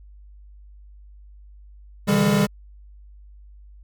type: tone cluster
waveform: square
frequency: 132 / 151.1 / 165.5 / 201.1 / 426.4 Hz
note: C3 / D3 / E3 / G3 / G#4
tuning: +16 / +50 / +7 / +44 / +46 cents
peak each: -28 / -26 / -26 / -19 / -27 dBFS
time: 2.07-2.47 s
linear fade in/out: 20 ms
effects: added 50 Hz sine -43 dBFS peak until 3.83 s